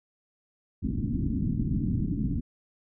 white low-pass noise, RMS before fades -28 dBFS, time 0.82-2.41 s, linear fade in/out 20 ms, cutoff 280 Hz, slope 48 dB/octave, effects none

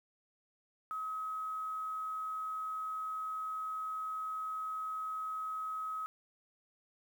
sine tone with quantisation, 1275 Hz, D#6, 42 cents sharp, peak -36 dBFS, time 0.91-6.06 s, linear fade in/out 0 ms, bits 10, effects none

